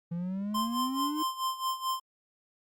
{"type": "exponential sweep", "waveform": "triangle", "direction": "up", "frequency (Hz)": [167.1, 315.5], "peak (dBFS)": -29, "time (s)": [0.11, 1.23], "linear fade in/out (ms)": 10}
{"type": "tone with tremolo", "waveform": "square", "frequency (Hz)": 1045, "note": "C6", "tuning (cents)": -2, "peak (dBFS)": -28, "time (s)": [0.54, 2], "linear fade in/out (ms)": 10, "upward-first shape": "sine", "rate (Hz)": 4.6, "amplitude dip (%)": 80}
{"effects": ["Opus 48 kbps"]}